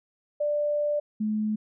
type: tone pair in turn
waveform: sine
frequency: 590 / 214.2 Hz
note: D5 / A3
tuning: +8 / -46 cents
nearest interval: octave + tritone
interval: 1754 cents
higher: first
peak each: -23 / -24 dBFS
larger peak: first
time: 0.4-1 / 1.2-1.56 s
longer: first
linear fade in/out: 10 ms
effects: none